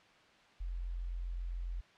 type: tone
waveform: sine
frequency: 43.65 Hz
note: F1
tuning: in tune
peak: -36 dBFS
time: 0.6-1.81 s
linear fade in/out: 10 ms
effects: white hiss -62 dBFS RMS until 1.97 s + low-pass 3000 Hz 12 dB/octave